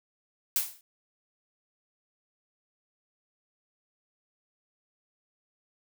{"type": "noise with exponential decay", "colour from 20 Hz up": "blue", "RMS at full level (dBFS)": -23, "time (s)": [0.56, 0.81], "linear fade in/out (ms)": 1, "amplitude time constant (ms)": 54, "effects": []}